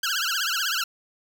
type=tone with vibrato; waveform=15% pulse; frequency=1480 Hz; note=F#6; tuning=in tune; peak=-17 dBFS; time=0.03-0.84 s; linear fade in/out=5 ms; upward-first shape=triangle; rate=16 Hz; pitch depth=230 cents each way; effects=none